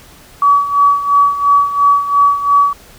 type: tone with tremolo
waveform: sine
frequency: 1139 Hz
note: C#6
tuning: 47 cents sharp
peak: -5 dBFS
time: 0.42-2.73 s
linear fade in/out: 2 ms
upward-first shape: sine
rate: 2.9 Hz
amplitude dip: 75%
effects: pink hiss -41 dBFS RMS until 2.98 s